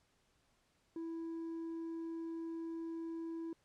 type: tone with hard clipping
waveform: triangle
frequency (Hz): 329.6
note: E4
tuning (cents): 0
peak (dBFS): -39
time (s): 0.96-3.53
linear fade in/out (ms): 2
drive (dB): 1
effects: pink hiss -75 dBFS RMS until 3.64 s + low-pass 9000 Hz 12 dB/octave